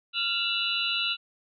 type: tone cluster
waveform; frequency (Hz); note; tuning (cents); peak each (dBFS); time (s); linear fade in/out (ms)
sine; 1387 / 2699 / 2902 / 3558 / 3939; F6 / E7 / F#7 / A7 / B7; -12 / +40 / -34 / +19 / -5; -35 / -31 / -30 / -36 / -30; 0.13-1.17; 50
effects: none